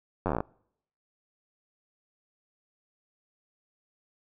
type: slowing click train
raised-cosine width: 1 ms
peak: -14 dBFS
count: 11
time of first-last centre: 0.26-0.405 s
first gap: 10 ms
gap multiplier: 1.08
effects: noise-tail reverb RT60 0.7 s tail -26 dB re dry